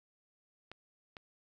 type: clicks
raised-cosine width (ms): 0.3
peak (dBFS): -30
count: 2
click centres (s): 0.716 / 1.168
effects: 11-bit